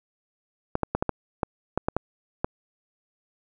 clicks, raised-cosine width 1 ms, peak -9 dBFS, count 10, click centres 0.754 / 0.833 / 0.95 / 1.025 / 1.093 / 1.432 / 1.776 / 1.885 / 1.966 / 2.445 s, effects none

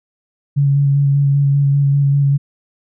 sine tone with vibrato, 140.6 Hz, C#3, 25 cents sharp, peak -10 dBFS, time 0.56-2.38 s, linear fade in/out 20 ms, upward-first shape square, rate 5.1 Hz, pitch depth 14 cents each way, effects none

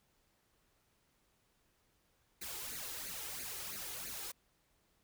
white noise with flanger, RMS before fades -44 dBFS, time 2.41-4.32 s, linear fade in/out 10 ms, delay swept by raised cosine 0.45 to 2.45 ms, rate 3 Hz, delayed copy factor +0.75, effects pink hiss -75 dBFS RMS until 5.03 s

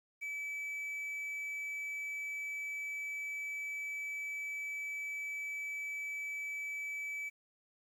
triangle tone with quantisation, 2300 Hz, D7, 37 cents flat, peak -36 dBFS, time 0.21-7.3 s, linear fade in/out 20 ms, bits 11, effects none

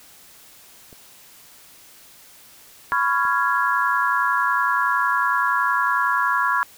clicks, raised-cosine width 2 ms, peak -31 dBFS, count 3, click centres 0.928 / 2.929 / 3.252 s
sine chord, C# dominant seventh, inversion third, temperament just, 997.9 / 1108.7 / 1385.9 / 1663.1 Hz, B5 / C#6 / E#6 / G#6, +18 / 0 / -14 / +2 cents, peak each -23 dBFS, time 2.92-6.63 s, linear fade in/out 0 ms
effects white hiss -48 dBFS RMS until 6.77 s

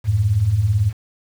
sine beating tone pair, 88.1 / 106.1 Hz, F2 / G#2, +16 / +38 cents, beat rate 18 Hz, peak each -21 / -15 dBFS, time 0.04-0.93 s, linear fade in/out 50 ms, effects 7-bit

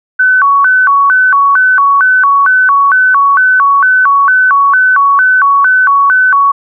sine tone with vibrato, 1300 Hz, E6, 24 cents flat, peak -4 dBFS, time 0.19-6.52 s, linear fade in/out 10 ms, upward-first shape square, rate 2.2 Hz, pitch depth 260 cents each way, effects none

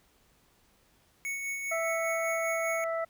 square tone with tremolo, 2217 Hz, C#7, in tune, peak -32 dBFS, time 1.25-2.84 s, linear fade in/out 0 ms, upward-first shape sine, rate 5 Hz, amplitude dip 35%
harmonic tone, 659.3 Hz, E5, in tune, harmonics 1 / 2 / 3, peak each -30 / -36 / -40 dBFS, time 1.71-3.05 s, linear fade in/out 10 ms
effects pink hiss -66 dBFS RMS until 3.09 s

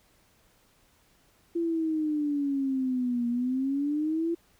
sine exponential two-way sweep, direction down then up, 341.2 to 236.7 to 341.2 Hz, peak -25 dBFS, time 1.55-4.35 s, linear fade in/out 10 ms, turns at 3.28 s, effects pink hiss -64 dBFS RMS until 4.59 s

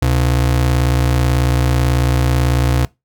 square ring-modulated tone, 98 Hz, G2, in tune, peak -10 dBFS, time 0.02-2.85 s, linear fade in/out 0 ms, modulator 29.1 Hz, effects noise-tail reverb RT60 0.2 s tail -22 dB re dry

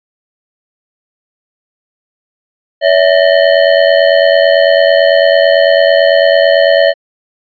square ring-modulated tone, 610 Hz, D#5, 34 cents flat, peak -3 dBFS, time 2.81-6.94 s, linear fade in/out 50 ms, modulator 44.5 Hz, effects resampled to 11025 Hz

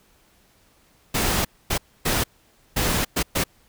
pink noise bursts at uneven times, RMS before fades -22 dBFS, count 6, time 1.14-1.45 / 1.7-1.78 / 2.05-2.24 / 2.76-3.05 / 3.16-3.23 / 3.35-3.44 s, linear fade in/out 10 ms, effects pink hiss -59 dBFS RMS until 3.68 s

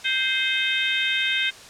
harmonic tone with a mistuned harmonic, 523.3 Hz, C5, in tune, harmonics 3 / 4 / 5 / 6 / 7, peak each -27 / -27 / -27 / -27 / -27 dBFS, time 0.04-1.51 s, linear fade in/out 20 ms, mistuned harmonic 5, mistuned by -38 cents, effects white hiss -43 dBFS RMS until 1.69 s + low-pass 7000 Hz 12 dB/octave

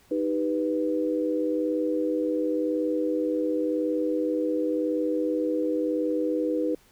sine chord, Eb augmented, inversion none, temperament equal, 311.1 / 392 / 493.9 Hz, Eb4 / G4 / B4, 0 / 0 / 0 cents, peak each -26 / -32 / -27 dBFS, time 0.11-6.75 s, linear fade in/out 5 ms, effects pink hiss -59 dBFS RMS until 6.91 s

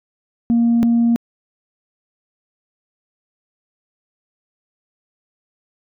sine tone pair in turn, 234.1 / 234.1 Hz, A#3 / A#3, +8 / +8 cents, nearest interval unison, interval 0 cents, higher neither, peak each -10 dBFS, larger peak neither, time 0.5-0.83 / 0.83-1.16 s, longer neither, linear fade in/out 0 ms, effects tanh soft clip ceiling -9 dBFS

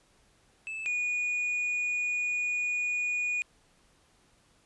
triangle tone pair in turn, 2623 / 2455 Hz, E7 / D#7, -9 / -24 cents, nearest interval minor second, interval 115 cents, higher first, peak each -33 / -26 dBFS, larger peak second, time 0.67-0.86 / 0.86-3.42 s, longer second, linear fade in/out 0 ms, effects pink hiss -65 dBFS RMS until 4.65 s + resampled to 24000 Hz

